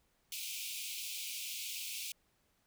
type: high-pass noise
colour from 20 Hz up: pink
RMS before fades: -42 dBFS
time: 0.32-2.12 s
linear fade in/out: 2 ms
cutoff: 2300 Hz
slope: 96 dB/octave
effects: pink hiss -75 dBFS RMS until 2.66 s